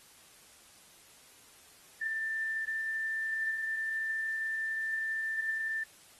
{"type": "tone", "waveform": "sine", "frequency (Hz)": 1780, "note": "A6", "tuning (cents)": 20, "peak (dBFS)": -31, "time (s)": [2.01, 5.84], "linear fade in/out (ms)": 10, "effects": ["white hiss -58 dBFS RMS until 6.19 s", "AAC 32 kbps"]}